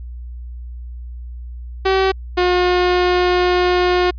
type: tone pair in turn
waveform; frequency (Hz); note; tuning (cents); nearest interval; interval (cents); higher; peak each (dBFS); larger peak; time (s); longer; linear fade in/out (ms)
sawtooth; 382.6 / 359.2; G4 / F4; -42 / +49; minor second; 109; first; -9; neither; 1.85-2.12 / 2.37-4.11; second; 10
effects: added 60 Hz sine -28 dBFS peak until 4.18 s + resampled to 11025 Hz